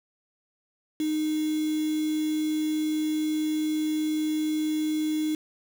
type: tone with quantisation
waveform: sine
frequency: 308.4 Hz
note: D#4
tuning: 15 cents flat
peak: -24 dBFS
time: 1-5.35 s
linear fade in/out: 2 ms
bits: 6
effects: none